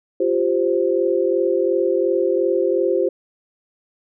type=chord; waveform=sine; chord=F suspended second; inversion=none; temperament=equal; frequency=349.2 / 392 / 523.3 Hz; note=F4 / G4 / C5; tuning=0 / 0 / 0 cents; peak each=-20 dBFS; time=0.2-3.09 s; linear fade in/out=5 ms; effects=none